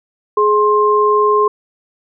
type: tone pair together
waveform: sine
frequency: 420 / 1057.3 Hz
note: G#4 / C6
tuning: +19 / +18 cents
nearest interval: octave + major third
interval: 1599 cents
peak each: -12 dBFS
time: 0.37-1.48 s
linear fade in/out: 5 ms
effects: none